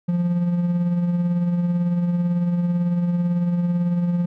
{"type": "tone with tremolo", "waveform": "triangle", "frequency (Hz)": 174.61, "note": "F3", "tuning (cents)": 0, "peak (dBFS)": -14, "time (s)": [0.08, 4.26], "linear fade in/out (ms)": 10, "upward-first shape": "triangle", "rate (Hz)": 18, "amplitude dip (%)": 45, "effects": []}